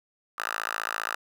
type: tone with high-pass filter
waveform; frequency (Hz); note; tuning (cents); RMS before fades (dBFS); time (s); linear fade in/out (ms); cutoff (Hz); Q
5% pulse; 55; A1; 0; -32; 0.38-1.15; 5; 1200; 6.9
effects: none